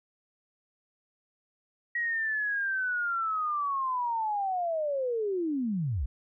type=linear sweep; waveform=sine; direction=down; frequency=1913 to 51.8 Hz; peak=-27 dBFS; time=1.95-6.06 s; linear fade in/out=5 ms; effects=none